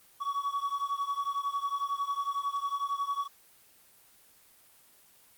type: beating tone pair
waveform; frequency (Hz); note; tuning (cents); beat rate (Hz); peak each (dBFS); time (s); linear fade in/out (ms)
triangle; 1123 / 1134; C#6 / C#6; +22 / +39; 11; -30 / -32; 0.2-3.28; 20
effects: white hiss -60 dBFS RMS until 5.37 s + Opus 24 kbps